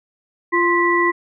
sine tone cluster, 346.4 / 1047 / 1961 Hz, F4 / C6 / B6, -14 / +1 / -13 cents, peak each -18 dBFS, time 0.52-1.12 s, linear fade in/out 20 ms, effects none

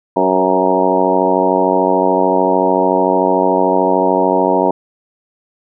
harmonic tone with a mistuned harmonic, 93.5 Hz, F#2, 19 cents sharp, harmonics 2 / 3 / 4 / 5 / 6 / 7 / 8 / 9 / 10, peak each -23 / -19 / -18 / -19 / -19 / -18 / -23 / -21 / -17 dBFS, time 0.16-4.71 s, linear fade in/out 5 ms, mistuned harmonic 6, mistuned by -18 cents, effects none

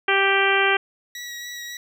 harmonic tone, 392 Hz, G4, in tune, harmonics 1 / 2 / 3 / 4 / 5 / 6 / 7 / 8, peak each -23 / -25 / -26 / -22 / -25 / -24 / -27 / -28 dBFS, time 0.08-0.77 s, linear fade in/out 5 ms
20% pulse tone with vibrato, 1926 Hz, B6, 44 cents flat, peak -27 dBFS, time 1.15-1.77 s, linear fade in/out 2 ms, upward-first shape sine, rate 3.6 Hz, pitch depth 17 cents each way
effects none

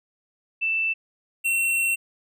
sine / square tone pair in turn, 2656 / 2717 Hz, E7 / F7, +12 / -48 cents, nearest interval unison, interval 40 cents, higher second, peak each -21 dBFS, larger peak neither, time 0.61-0.94 / 1.44-1.96 s, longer second, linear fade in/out 20 ms, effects none

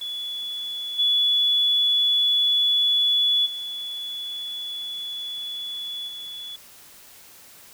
sine tone with level steps, 3419 Hz, G#7, 50 cents sharp, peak -28 / -17 / -29 / -33 dBFS, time 0.01-6.56 s, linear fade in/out 5 ms, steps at 0.98 / 3.45 / 6.07 s, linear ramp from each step 20 ms, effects white hiss -48 dBFS RMS until 7.73 s

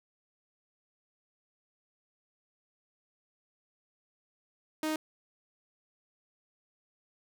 sawtooth tone, 311.1 Hz, D#4, in tune, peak -26 dBFS, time 4.83-4.96 s, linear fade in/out 2 ms, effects none

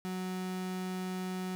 35% pulse tone, 184.9 Hz, F#3, 1 cent flat, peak -33 dBFS, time 0.05-1.55 s, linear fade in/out 0 ms, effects none

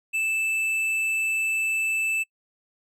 sine tone with tanh clipping, 2637 Hz, E7, in tune, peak -24 dBFS, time 0.13-2.24 s, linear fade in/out 20 ms, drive 9 dB, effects noise-tail reverb RT60 0.1 s tail -26 dB re dry

